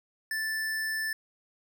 square tone, 1760 Hz, A6, in tune, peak -30 dBFS, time 0.31-1.13 s, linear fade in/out 2 ms, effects none

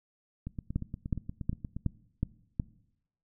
two click trains, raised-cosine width 5 ms, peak -16 / -24 dBFS, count 6 / 12, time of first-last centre 0.76-2.598 / 0.47-1.766 s, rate 2.72 / 8.49 Hz, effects noise-tail reverb RT60 0.8 s tail -21 dB re dry

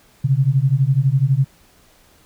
sine beating tone pair, 129.1 / 141.1 Hz, C3 / C#3, -23 / +31 cents, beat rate 12 Hz, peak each -16 dBFS, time 0.24-1.45 s, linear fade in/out 10 ms, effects pink hiss -53 dBFS RMS until 2.25 s

